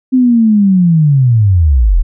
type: linear sweep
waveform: sine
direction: down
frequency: 261.6 to 33.92 Hz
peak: -5 dBFS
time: 0.12-2.03 s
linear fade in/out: 20 ms
effects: none